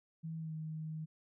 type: tone with pitch glide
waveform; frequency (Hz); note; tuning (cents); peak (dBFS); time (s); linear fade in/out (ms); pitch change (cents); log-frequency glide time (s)
sine; 161.7 to 157.1; E3 to D#3; -33 to +17; -39; 0.23-1.06; 20; -50; 0.38-0.54
effects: none